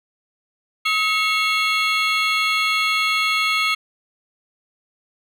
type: tone cluster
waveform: triangle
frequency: 1276 / 2190 / 2738 / 3357 / 4223 Hz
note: D#6 / C#7 / F7 / G#7 / C8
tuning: +43 / -22 / -35 / +18 / +15 cents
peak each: -21 / -19 / -24 / -24 / -27 dBFS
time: 0.85-3.75 s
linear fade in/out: 10 ms
effects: none